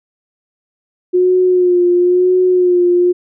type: tone with vibrato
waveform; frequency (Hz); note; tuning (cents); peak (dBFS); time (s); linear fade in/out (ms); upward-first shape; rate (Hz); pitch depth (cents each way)
sine; 360; F#4; -47; -8; 1.13-3.13; 20; sine; 0.99; 35
effects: none